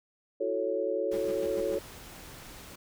sine chord, F# minor seventh, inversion third, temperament equal, 329.6 / 370 / 440 / 554.4 Hz, E4 / F#4 / A4 / C#5, 0 / 0 / 0 / 0 cents, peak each -37 / -34 / -32 / -31 dBFS, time 0.4-1.79 s, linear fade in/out 10 ms
pink noise, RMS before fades -47 dBFS, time 1.11-2.76 s, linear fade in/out 10 ms
sawtooth tone bursts, 201.7 Hz, G3, 50 cents sharp, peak -37 dBFS, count 5, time 1.13-1.755 s, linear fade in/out 10 ms, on 45 ms, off 100 ms
effects none

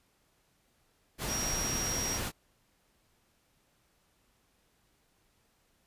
sine tone in noise, 5650 Hz, F8, 19 cents sharp, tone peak -33 dBFS, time 1.27-2.2 s, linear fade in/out 50 ms, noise pink, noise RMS -35 dBFS, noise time 1.18-2.32 s, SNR -1 dB, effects pink hiss -71 dBFS RMS until 5.86 s + resampled to 32000 Hz

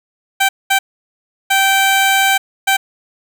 15% pulse tone bursts at uneven times, 778 Hz, G5, 13 cents flat, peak -4 dBFS, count 4, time 0.4-0.49 / 0.7-0.79 / 1.5-2.38 / 2.67-2.77 s, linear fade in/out 10 ms, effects none

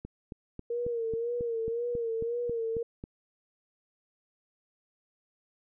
click train, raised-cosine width 3 ms, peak -26 dBFS, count 12, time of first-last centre 0.05-3.039 s, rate 3.68 Hz
sine tone with vibrato, 466.2 Hz, A#4, in tune, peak -29 dBFS, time 0.7-2.83 s, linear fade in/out 5 ms, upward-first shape sine, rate 1.9 Hz, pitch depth 61 cents each way
effects none

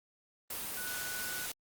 sine tone in noise, 1480 Hz, F#6, in tune, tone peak -41 dBFS, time 0.77-1.46 s, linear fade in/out 5 ms, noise white, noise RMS -39 dBFS, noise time 0.5-1.52 s, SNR -5 dB, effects Opus 32 kbps

